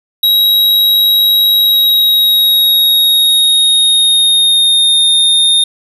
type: tone with pitch glide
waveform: square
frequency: 3837 to 3668 Hz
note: A#7 to A#7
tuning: +49 to -29 cents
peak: -7 dBFS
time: 0.23-5.64 s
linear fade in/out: 5 ms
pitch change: -78 cents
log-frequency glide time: 1.55-5.09 s
effects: none